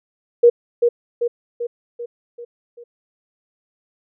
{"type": "tone with echo", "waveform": "sine", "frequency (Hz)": 475.6, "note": "A#4", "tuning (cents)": 35, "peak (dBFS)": -6, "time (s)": [0.43, 0.5], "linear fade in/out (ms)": 10, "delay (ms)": 390, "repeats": 6, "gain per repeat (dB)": -5, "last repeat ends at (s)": 2.84, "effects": []}